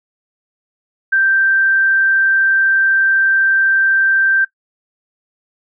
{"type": "tone", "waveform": "sine", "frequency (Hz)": 1568, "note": "G6", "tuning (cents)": 0, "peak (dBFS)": -10, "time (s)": [1.12, 4.45], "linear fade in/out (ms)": 10, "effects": ["noise-tail reverb RT60 0.1 s tail -17 dB re dry"]}